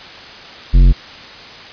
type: tone with tanh clipping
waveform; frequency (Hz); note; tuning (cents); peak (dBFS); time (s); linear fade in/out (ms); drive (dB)
sine; 44.75; F1; +43; -6; 0.73-0.93; 20; 12
effects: white hiss -34 dBFS RMS until 1.72 s + resampled to 11025 Hz